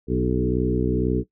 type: harmonic tone with a mistuned harmonic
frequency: 62.1 Hz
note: B1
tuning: 10 cents sharp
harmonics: 1 / 2 / 3 / 4 / 5 / 6 / 7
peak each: -27 / -27 / -27 / -27 / -27 / -27 / -27 dBFS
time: 0.07-1.24 s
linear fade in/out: 50 ms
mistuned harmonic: 6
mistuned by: +18 cents
effects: noise-tail reverb RT60 0.1 s tail -17 dB re dry